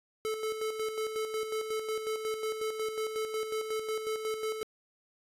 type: tone with tremolo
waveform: square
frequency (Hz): 436.2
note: A4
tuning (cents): -15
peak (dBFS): -31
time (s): 0.25-4.63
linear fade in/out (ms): 0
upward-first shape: square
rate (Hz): 5.5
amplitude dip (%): 50
effects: resampled to 32000 Hz